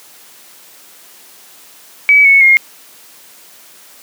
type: tone with pitch steps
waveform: sine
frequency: 2283 / 2209 / 2138 Hz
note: D7 / C#7 / C7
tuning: -50 / -7 / +37 cents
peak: -4 dBFS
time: 2.09-2.57 s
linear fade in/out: 0 ms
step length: 160 ms
effects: white hiss -41 dBFS RMS until 4.02 s + high-pass 200 Hz 12 dB/octave